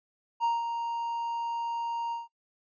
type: tone with ADSR envelope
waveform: triangle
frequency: 932.3 Hz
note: A#5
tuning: in tune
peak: -21 dBFS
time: 0.4-2.28 s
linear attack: 40 ms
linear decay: 180 ms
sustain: -7 dB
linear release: 160 ms
effects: noise-tail reverb RT60 0.1 s tail -22 dB re dry + resampled to 16000 Hz